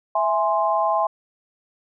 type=chord; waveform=sine; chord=E augmented; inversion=none; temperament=equal; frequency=659.3 / 830.6 / 1046.5 Hz; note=E5 / G#5 / B#5; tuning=0 / 0 / 0 cents; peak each=-22 dBFS; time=0.15-1.07 s; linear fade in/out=5 ms; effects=none